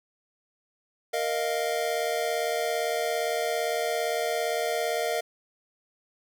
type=chord; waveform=square; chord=Bb suspended fourth; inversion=none; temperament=just; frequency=466.2 / 621.6 / 699.2 Hz; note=Bb4 / Eb5 / F5; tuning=0 / -2 / +2 cents; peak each=-31 dBFS; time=1.13-5.21 s; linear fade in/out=10 ms; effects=none